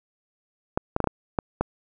clicks, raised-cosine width 1 ms, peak -8 dBFS, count 7, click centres 0.775 / 0.964 / 1.003 / 1.042 / 1.073 / 1.388 / 1.61 s, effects none

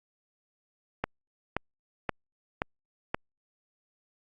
click train, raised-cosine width 0.5 ms, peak -12 dBFS, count 5, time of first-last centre 1.04-3.145 s, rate 1.9 Hz, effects Opus 48 kbps

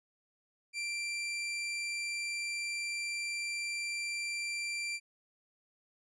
sawtooth tone, 2358 Hz, D7, 6 cents sharp, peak -31 dBFS, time 0.73-5 s, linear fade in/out 50 ms, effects resampled to 22050 Hz

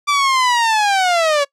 sawtooth linear sweep, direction down, 1174.7 to 556 Hz, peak -9 dBFS, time 0.07-1.45 s, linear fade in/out 20 ms, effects noise-tail reverb RT60 0.1 s tail -23 dB re dry + low-pass 7000 Hz 12 dB/octave

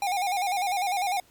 square tone with vibrato, 765 Hz, G5, 42 cents flat, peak -25 dBFS, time 0.02-1.2 s, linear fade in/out 2 ms, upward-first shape square, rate 10 Hz, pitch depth 86 cents each way, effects pink hiss -59 dBFS RMS until 1.3 s + MP3 96 kbps

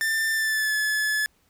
45% pulse tone with pitch glide, 1785 to 1720.2 Hz, A6 to A6, +24 to -40 cents, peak -22 dBFS, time 0.01-1.26 s, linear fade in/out 0 ms, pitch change -64 cents, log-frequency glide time 0.32-0.75 s, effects pink hiss -65 dBFS RMS until 1.49 s

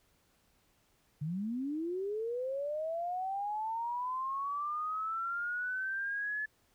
sine linear sweep, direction up, 141.6 to 1726 Hz, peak -33 dBFS, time 1.21-6.46 s, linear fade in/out 10 ms, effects pink hiss -71 dBFS RMS until 6.74 s

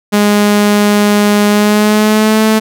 sawtooth tone with pitch glide, 206.8 to 218.3 Hz, G#3 to A3, -7 to -13 cents, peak -3 dBFS, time 0.12-2.6 s, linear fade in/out 20 ms, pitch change +94 cents, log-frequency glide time 1.48-2.42 s, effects none

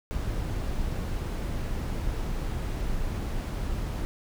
brown noise, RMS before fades -30 dBFS, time 0.11-4.05 s, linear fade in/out 0 ms, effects none

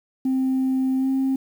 sine tone with pitch glide, 262.1 to 266.4 Hz, C4 to C4, +3 to +31 cents, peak -17 dBFS, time 0.25-1.36 s, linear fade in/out 5 ms, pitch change +28 cents, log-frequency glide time 0.97-1.09 s, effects tanh soft clip ceiling -16 dBFS + 8-bit

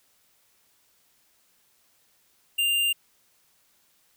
square tone, 2794 Hz, F7, in tune, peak -22 dBFS, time 2.58-2.93 s, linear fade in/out 10 ms, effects white hiss -65 dBFS RMS until 4.16 s

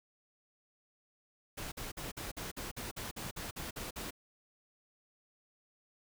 pink noise bursts, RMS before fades -42 dBFS, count 13, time 1.57-4.108 s, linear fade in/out 10 ms, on 150 ms, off 49 ms, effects none

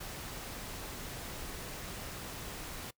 pink noise, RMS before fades -43 dBFS, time 0-2.91 s, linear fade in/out 10 ms, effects noise-tail reverb RT60 0.1 s tail -22 dB re dry

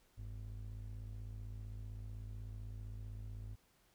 triangle ring-modulated tone, 76.2 Hz, D#2, 36 cents flat, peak -39 dBFS, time 0.17-3.56 s, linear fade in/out 20 ms, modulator 27.9 Hz, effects pink hiss -72 dBFS RMS until 3.94 s

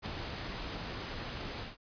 pink noise with ADSR envelope, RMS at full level -37 dBFS, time 0.02-1.77 s, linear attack 40 ms, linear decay 5 ms, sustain -3 dB, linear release 150 ms, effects resampled to 11025 Hz

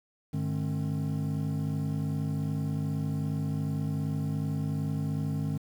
triangle tone cluster, 100.5 / 151.3 / 213.9 / 268.4 Hz, G2 / D#3 / A3 / C4, +44 / -48 / -49 / +44 cents, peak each -34 / -28 / -35 / -35 dBFS, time 0.33-5.58 s, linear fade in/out 10 ms, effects 9-bit

